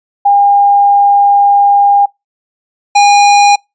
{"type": "tone pair in turn", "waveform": ["sine", "square"], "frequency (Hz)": [807, 815], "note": ["G#5", "G#5"], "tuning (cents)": [-50, -33], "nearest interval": "unison", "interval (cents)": 17, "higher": "second", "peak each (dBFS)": -4, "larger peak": "neither", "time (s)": [[0.25, 2.06], [2.95, 3.56]], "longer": "first", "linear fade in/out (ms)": 10, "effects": ["noise-tail reverb RT60 0.2 s tail -26 dB re dry", "resampled to 16000 Hz"]}